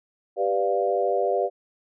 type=chord; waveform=sine; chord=G dominant seventh; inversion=none; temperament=equal; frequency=392 / 493.9 / 587.3 / 698.5 Hz; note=G4 / B4 / D5 / F5; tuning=0 / 0 / 0 / 0 cents; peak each=-26 dBFS; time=0.36-1.5 s; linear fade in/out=50 ms; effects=none